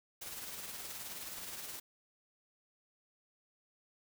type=noise with tremolo; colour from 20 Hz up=white; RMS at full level=-43 dBFS; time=0.21-1.8 s; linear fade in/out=10 ms; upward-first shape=triangle; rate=19 Hz; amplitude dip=45%; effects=none